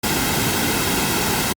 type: noise with comb filter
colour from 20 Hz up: pink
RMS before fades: -20 dBFS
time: 0.03-1.53 s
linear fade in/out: 10 ms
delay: 1.7 ms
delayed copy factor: -0.5
effects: high-pass 60 Hz 12 dB/octave + Opus 48 kbps